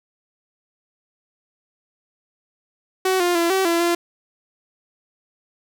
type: tone with pitch steps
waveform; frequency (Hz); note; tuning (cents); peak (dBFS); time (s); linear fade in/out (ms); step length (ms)
sawtooth; 375.8 / 352.1 / 338.9 / 382.1 / 338.1 / 343.7; F#4 / F4 / E4 / G4 / E4 / F4; +27 / +14 / +48 / -44 / +44 / -28; -13; 3.05-3.95; 5; 150
effects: none